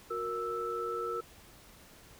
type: tone cluster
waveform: sine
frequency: 365.4 / 465.3 / 1318 Hz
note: F#4 / A#4 / E6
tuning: -22 / -3 / -1 cents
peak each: -40 / -36 / -36 dBFS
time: 0.1-1.21 s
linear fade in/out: 10 ms
effects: pink hiss -56 dBFS RMS until 2.19 s